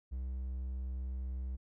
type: tone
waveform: triangle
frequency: 64.1 Hz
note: C2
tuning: 35 cents flat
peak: -34 dBFS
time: 0.11-1.57 s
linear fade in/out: 20 ms
effects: none